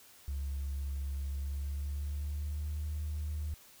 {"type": "tone with pitch glide", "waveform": "triangle", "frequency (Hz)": [69.3, 75.57], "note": ["C#2", "D#2"], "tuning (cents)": [0, -50], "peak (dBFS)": -30, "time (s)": [0.28, 3.54], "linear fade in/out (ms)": 0, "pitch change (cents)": 150, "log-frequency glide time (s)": [1.37, 2.8], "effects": ["tanh soft clip ceiling -31 dBFS", "white hiss -58 dBFS RMS until 3.8 s"]}